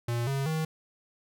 square tone with pitch steps, 118.6 / 137.02 / 158.31 Hz, A#2 / C#3 / D#3, +30 / -20 / +30 cents, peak -28 dBFS, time 0.08-0.65 s, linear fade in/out 5 ms, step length 190 ms, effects none

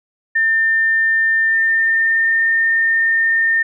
sine tone with pitch glide, 1800 to 1816.7 Hz, A6 to A#6, +39 to -45 cents, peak -12 dBFS, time 0.35-3.63 s, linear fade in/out 10 ms, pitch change +16 cents, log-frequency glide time 1.4-2.53 s, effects none

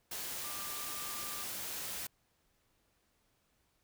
sine tone in noise, 1188 Hz, D6, 20 cents sharp, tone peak -48 dBFS, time 0.44-1.44 s, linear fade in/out 5 ms, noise white, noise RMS -41 dBFS, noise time 0.11-2.07 s, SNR -10 dB, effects pink hiss -75 dBFS RMS until 3.83 s

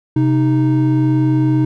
triangle tone pair together, 130.81 / 310.5 Hz, C3 / D#4, 0 / -3 cents, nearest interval octave + minor third, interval 1497 cents, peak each -12 dBFS, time 0.16-1.65 s, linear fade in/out 5 ms, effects none

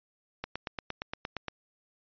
click train, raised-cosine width 0.3 ms, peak -18 dBFS, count 10, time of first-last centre 0.44-1.483 s, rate 8.63 Hz, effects resampled to 11025 Hz

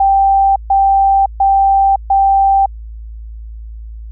sine tone bursts, 784 Hz, G5, in tune, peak -7 dBFS, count 4, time 0-2.66 s, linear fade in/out 5 ms, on 560 ms, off 140 ms, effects added 55 Hz sine -26 dBFS peak until 4.11 s

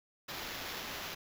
white noise with sample-and-hold, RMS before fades -42 dBFS, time 0.28-1.15 s, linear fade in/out 10 ms, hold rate 8820 Hz, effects none

